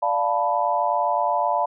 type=chord; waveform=sine; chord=B half-diminished seventh; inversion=first; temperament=equal; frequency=587.3 / 698.5 / 880 / 987.8 Hz; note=D5 / F5 / A5 / B5; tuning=0 / 0 / 0 / 0 cents; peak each=-26 / -24 / -24 / -24 dBFS; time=0.02-1.66 s; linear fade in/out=10 ms; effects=none